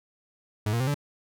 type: tone with pitch steps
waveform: 40% pulse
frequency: 105.8 / 117.39 / 130.26 / 144.53 Hz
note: G#2 / A#2 / C3 / D3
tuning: +33 / +13 / -7 / -27 cents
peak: -23 dBFS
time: 0.66-0.944 s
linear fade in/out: 5 ms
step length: 71 ms
effects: none